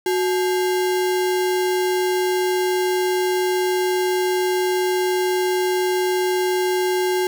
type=tone with sample-and-hold; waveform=sine; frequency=367.1 Hz; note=F#4; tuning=14 cents flat; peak=-17 dBFS; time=0.06-7.27 s; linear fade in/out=2 ms; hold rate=1225 Hz; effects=none